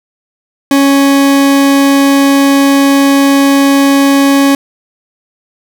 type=tone; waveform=40% pulse; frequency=277.2 Hz; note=C#4; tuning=in tune; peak=-4 dBFS; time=0.71-4.55 s; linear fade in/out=2 ms; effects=none